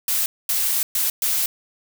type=noise bursts at uneven times; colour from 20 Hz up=blue; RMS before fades=-21 dBFS; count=4; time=0.08-0.26 / 0.49-0.83 / 0.95-1.1 / 1.22-1.46 s; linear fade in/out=2 ms; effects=none